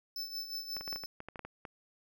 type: tone with tremolo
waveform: square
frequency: 5274 Hz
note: E8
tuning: in tune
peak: -36 dBFS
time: 0.16-1.06 s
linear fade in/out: 2 ms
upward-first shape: sine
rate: 5.6 Hz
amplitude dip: 65%
type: clicks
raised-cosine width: 0.5 ms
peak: -28 dBFS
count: 12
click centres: 0.767 / 0.81 / 0.878 / 0.928 / 0.96 / 1.037 / 1.204 / 1.286 / 1.358 / 1.393 / 1.45 / 1.652 s
effects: none